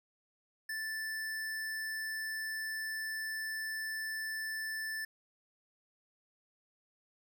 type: tone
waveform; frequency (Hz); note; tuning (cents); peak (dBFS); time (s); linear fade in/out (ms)
square; 1760; A6; 0; -37; 0.69-5.05; 5
effects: none